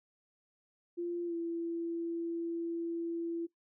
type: tone with pitch glide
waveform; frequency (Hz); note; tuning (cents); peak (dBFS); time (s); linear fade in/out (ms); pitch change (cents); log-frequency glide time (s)
sine; 346.1 to 336.1; F4 to E4; -16 to +34; -33; 0.97-3.47; 20; -50; 1.26-1.34
effects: noise-tail reverb RT60 0.1 s tail -17 dB re dry